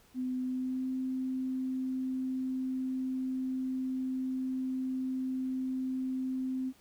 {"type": "tone with pitch glide", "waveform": "sine", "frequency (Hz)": [254.8, 259.6], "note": ["C4", "C4"], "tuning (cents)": [-46, -13], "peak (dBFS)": -31, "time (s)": [0.14, 6.73], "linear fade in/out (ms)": 50, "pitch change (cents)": 33, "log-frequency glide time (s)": [0.41, 0.89], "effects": ["pink hiss -63 dBFS RMS until 6.8 s"]}